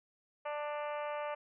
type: harmonic tone with a mistuned harmonic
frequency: 295.7 Hz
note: D4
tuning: 12 cents sharp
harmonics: 2 / 3 / 4 / 5 / 6 / 7 / 8 / 9 / 10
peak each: -38 / -42 / -44 / -51 / -52 / -53 / -52 / -56 / -58 dBFS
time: 0.45-1.35 s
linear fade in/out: 10 ms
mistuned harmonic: 10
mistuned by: -25 cents
effects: none